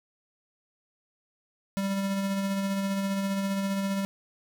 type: tone with tremolo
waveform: square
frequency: 196 Hz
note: G3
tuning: in tune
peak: -26 dBFS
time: 1.77-4.05 s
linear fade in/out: 0 ms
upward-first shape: sine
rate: 15 Hz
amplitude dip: 30%
effects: none